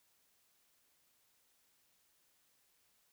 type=silence; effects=white hiss -74 dBFS RMS until 3.12 s